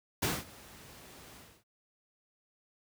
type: noise with ADSR envelope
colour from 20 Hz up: pink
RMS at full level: -29 dBFS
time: 0.22-1.64 s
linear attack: 9 ms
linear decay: 210 ms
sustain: -23 dB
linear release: 270 ms
effects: high-pass 60 Hz 12 dB/octave